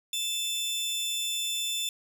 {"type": "tone pair together", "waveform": "sawtooth", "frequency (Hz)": [2637, 3528], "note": ["E7", "A7"], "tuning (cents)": [0, 4], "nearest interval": "perfect fourth", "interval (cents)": 504, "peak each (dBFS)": [-35, -26], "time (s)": [0.13, 1.89], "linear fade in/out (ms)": 2, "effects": []}